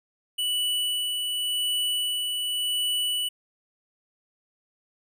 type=tone with tremolo; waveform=square; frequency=2960 Hz; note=F#7; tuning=in tune; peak=-24 dBFS; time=0.38-3.29 s; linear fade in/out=10 ms; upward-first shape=sine; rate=0.89 Hz; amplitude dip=30%; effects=none